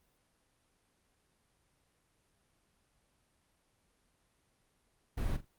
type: noise with echo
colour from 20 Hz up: brown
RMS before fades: -33 dBFS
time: 5.17-5.37 s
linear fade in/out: 10 ms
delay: 42 ms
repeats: 2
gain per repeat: -13 dB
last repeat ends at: 5.454 s
effects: pink hiss -74 dBFS RMS until 5.58 s + Opus 32 kbps